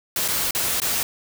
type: noise with dropouts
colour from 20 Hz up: white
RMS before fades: -23 dBFS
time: 0.16-1.03 s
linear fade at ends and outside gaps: 2 ms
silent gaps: 0.28-0.284 / 0.509-0.549 / 0.801-0.818 s
effects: none